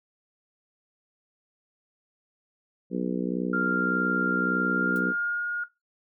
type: harmonic tone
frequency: 61.74 Hz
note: B1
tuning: in tune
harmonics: 3 / 4 / 5 / 6 / 7 / 8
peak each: -29 / -31 / -33 / -35 / -36 / -37 dBFS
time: 2.9-5.14 s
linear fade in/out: 50 ms
type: tone with pitch glide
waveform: sine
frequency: 1394 to 1429.1 Hz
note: F6 to F6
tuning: -4 to +39 cents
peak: -25 dBFS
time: 3.53-5.64 s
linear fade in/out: 5 ms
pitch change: +43 cents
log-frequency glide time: 4.71-5.44 s
type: noise with exponential decay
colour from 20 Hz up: blue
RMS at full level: -43 dBFS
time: 4.96-5.03 s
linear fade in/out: 0 ms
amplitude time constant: 15 ms
effects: noise-tail reverb RT60 0.2 s tail -18 dB re dry